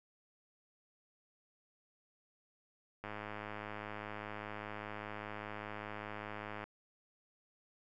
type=click train; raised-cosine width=0.5 ms; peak=-28 dBFS; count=379; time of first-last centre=3.04-6.64 s; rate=105 Hz; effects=none